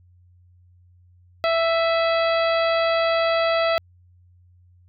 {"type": "harmonic tone with a mistuned harmonic", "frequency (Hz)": 662, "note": "E5", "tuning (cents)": 7, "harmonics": [1, 2, 3, 4, 5, 6, 7], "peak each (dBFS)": [-19, -25, -29, -31, -33, -35, -36], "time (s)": [1.44, 3.78], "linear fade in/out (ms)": 0, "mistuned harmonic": 4, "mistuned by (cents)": -45, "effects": ["added 89 Hz sine -51 dBFS peak until 4.88 s"]}